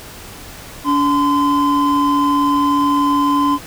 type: tone pair together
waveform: triangle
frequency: 286.4 / 1028.3 Hz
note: D4 / C6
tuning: -43 / -30 cents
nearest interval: octave + minor seventh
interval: 2213 cents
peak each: -13 dBFS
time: 0.84-3.59 s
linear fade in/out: 50 ms
effects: pink hiss -35 dBFS RMS until 3.66 s